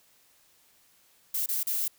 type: noise with dropouts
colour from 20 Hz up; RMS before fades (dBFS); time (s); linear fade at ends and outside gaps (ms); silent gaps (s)
violet; -29; 1.34-1.88; 5; 1.461-1.487 / 1.632-1.669
effects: white hiss -63 dBFS RMS until 1.98 s